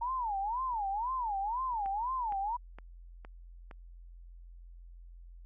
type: tone with vibrato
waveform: sine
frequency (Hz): 903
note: A5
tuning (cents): +45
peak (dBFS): -31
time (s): 0.01-2.57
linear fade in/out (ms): 10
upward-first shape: sine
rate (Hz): 2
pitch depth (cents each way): 260
type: click train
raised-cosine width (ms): 0.5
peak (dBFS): -33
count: 5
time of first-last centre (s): 1.86-3.712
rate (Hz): 2.16
effects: added 43 Hz sine -48 dBFS peak until 5.45 s